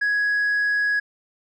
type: tone with tanh clipping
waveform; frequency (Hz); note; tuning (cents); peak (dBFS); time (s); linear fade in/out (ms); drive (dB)
triangle; 1668; G#6; +7; -19; 0.01-1; 10; 6
effects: none